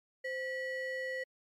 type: ring-modulated tone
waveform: triangle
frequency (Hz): 1230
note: D#6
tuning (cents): -20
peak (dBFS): -30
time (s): 0.24-1.24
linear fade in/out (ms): 10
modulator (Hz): 711
effects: MP3 96 kbps